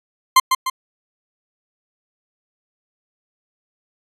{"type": "tone with echo", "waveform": "40% pulse", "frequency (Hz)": 1046, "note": "C6", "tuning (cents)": -1, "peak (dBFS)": -6, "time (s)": [0.36, 0.4], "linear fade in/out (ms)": 5, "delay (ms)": 150, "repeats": 2, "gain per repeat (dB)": -6, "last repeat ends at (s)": 0.7, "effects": ["resampled to 32000 Hz"]}